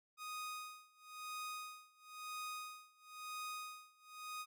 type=tone with tremolo; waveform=sawtooth; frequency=1244.5 Hz; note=D#6; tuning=in tune; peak=-39 dBFS; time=0.17-4.46 s; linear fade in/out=50 ms; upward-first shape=sine; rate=0.99 Hz; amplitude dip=95%; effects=none